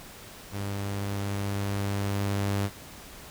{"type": "tone with level ramp", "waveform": "sawtooth", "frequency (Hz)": 100.1, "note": "G2", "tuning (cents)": 37, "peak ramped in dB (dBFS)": [-27, -21], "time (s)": [0.51, 2.7], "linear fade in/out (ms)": 50, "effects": ["pink hiss -46 dBFS RMS until 3.3 s"]}